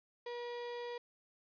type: tone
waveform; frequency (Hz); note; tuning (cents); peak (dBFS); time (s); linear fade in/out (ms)
35% pulse; 480.5; B4; -48; -39; 0.26-0.98; 5
effects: resampled to 11025 Hz + 11-bit